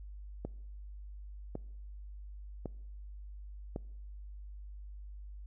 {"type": "click train", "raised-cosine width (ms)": 2, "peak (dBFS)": -24, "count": 4, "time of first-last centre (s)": [0.45, 3.761], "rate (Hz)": 0.906, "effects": ["noise-tail reverb RT60 0.9 s tail -24 dB re dry", "added 50 Hz sine -44 dBFS peak until 5.46 s"]}